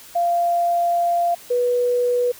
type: tone pair in turn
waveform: sine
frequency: 692 / 489.3 Hz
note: F5 / B4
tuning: -16 / -16 cents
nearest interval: tritone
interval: 600 cents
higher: first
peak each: -16 dBFS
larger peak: neither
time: 0.15-1.35 / 1.5-2.32 s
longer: first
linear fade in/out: 10 ms
effects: white hiss -43 dBFS RMS until 2.39 s